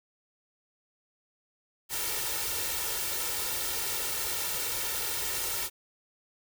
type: noise with comb filter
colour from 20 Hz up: white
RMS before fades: -32 dBFS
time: 1.89-5.7 s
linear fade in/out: 50 ms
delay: 2.2 ms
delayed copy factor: +0.7
effects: none